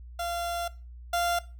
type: tone pair in turn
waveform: 30% pulse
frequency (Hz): 689 / 693.4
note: F5 / F5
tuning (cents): -24 / -13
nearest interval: unison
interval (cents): 11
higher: second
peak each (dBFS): -27 / -22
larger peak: second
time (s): 0.19-0.68 / 1.13-1.39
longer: first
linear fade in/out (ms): 5
effects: noise-tail reverb RT60 0.3 s tail -18 dB re dry + added 60 Hz sine -42 dBFS peak until 1.59 s